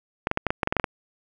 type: clicks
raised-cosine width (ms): 0.5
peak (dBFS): -7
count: 11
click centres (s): 0.271 / 0.314 / 0.374 / 0.467 / 0.505 / 0.632 / 0.674 / 0.725 / 0.767 / 0.798 / 0.842
effects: none